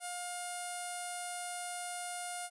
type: tone with low-pass filter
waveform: sawtooth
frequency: 710 Hz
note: F5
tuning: 28 cents sharp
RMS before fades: -41 dBFS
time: 0-2.5 s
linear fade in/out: 50 ms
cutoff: 9500 Hz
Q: 9.8
effects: none